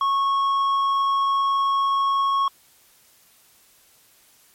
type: tone with tanh clipping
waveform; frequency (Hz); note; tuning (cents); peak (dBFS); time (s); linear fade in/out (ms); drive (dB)
sine; 1100; C#6; -14; -19; 0.01-2.48; 2; 6
effects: white hiss -56 dBFS RMS until 4.54 s + MP3 64 kbps